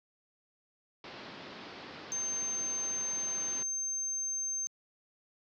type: low-pass noise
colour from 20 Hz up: pink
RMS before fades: -45 dBFS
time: 1.04-3.63 s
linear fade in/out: 2 ms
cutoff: 5000 Hz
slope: 48 dB/octave
type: tone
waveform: sine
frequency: 6300 Hz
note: G8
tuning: 8 cents sharp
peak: -32 dBFS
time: 2.12-4.67 s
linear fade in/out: 0 ms
effects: high-pass 200 Hz 12 dB/octave